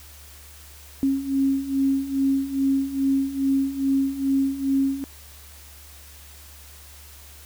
sine beating tone pair, 270.2 / 272.6 Hz, C#4 / C#4, -44 / -29 cents, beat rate 2.4 Hz, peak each -25 / -21 dBFS, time 1.03-5.04 s, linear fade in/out 0 ms, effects added 72 Hz sine -46 dBFS peak until 7.45 s + white hiss -47 dBFS RMS until 7.45 s

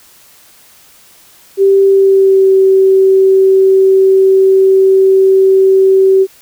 sine tone with pitch glide, 391.2 to 383.4 Hz, G4 to G4, -4 to -38 cents, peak -4 dBFS, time 1.57-6.27 s, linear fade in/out 50 ms, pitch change -34 cents, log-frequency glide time 1.83-2.53 s, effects white hiss -43 dBFS RMS until 6.41 s

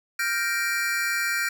square chord, G minor seventh, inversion third, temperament equal, 1396.9 / 1568 / 1864.7 / 2349 Hz, F6 / G6 / Bb6 / D7, 0 / 0 / 0 / 0 cents, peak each -30 dBFS, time 0.19-1.49 s, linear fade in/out 5 ms, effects none

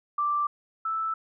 sine tone pair in turn, 1174.7 / 1317.4 Hz, D6 / E6, 0 / -1 cents, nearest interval major second, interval 199 cents, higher second, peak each -23 / -26 dBFS, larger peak first, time 0.18-0.47 / 0.85-1.14 s, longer neither, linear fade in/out 5 ms, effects none

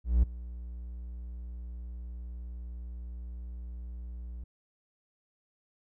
triangle tone with ADSR envelope, 59.8 Hz, A#1, 45 cents sharp, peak -16 dBFS, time 0.04-4.44 s, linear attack 190 ms, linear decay 8 ms, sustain -20 dB, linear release 6 ms, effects none

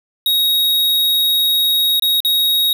square tone with dropouts, 3776 Hz, A#7, 22 cents sharp, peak -13 dBFS, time 0.26-2.73 s, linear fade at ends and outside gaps 2 ms, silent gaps 1.997-2.022 / 2.204-2.248 s, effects none

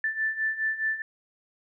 sine beating tone pair, 1760 / 1764.8 Hz, A6 / A6, 0 / +5 cents, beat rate 4.8 Hz, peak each -31 / -27 dBFS, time 0.04-1.02 s, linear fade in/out 2 ms, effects none

